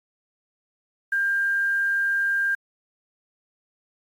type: tone with quantisation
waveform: sine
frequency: 1597 Hz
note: G6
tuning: 32 cents sharp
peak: -20 dBFS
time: 1.12-2.55 s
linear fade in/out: 5 ms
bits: 8
effects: AAC 64 kbps